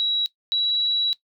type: tone pair in turn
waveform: sine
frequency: 3884 / 3906 Hz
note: B7 / B7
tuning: -30 / -20 cents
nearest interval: unison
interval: 10 cents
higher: second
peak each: -19 dBFS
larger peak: neither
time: 0-0.26 / 0.52-1.13 s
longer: second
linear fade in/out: 0 ms
effects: noise-tail reverb RT60 0.1 s tail -17 dB re dry